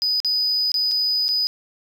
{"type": "tone with dropouts", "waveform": "sine", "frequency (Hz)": 4978, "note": "D#8", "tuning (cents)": 0, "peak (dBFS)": -16, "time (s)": [0.02, 1.47], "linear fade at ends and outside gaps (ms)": 0, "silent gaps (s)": [[0.202, 0.247], [0.718, 0.742], [0.913, 0.917], [1.282, 1.289]], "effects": ["tanh soft clip ceiling -16 dBFS", "9-bit"]}